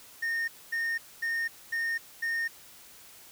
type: tone bursts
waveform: triangle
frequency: 1835 Hz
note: A#6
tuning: 28 cents flat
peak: -26 dBFS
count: 5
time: 0.22-2.48 s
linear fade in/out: 10 ms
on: 260 ms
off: 240 ms
effects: white hiss -52 dBFS RMS until 3.31 s